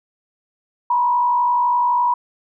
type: tone with frequency modulation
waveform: sine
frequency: 972 Hz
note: B5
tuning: 28 cents flat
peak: -14 dBFS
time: 0.9-2.14 s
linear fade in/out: 5 ms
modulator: 51.8 Hz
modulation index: 0.6
effects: none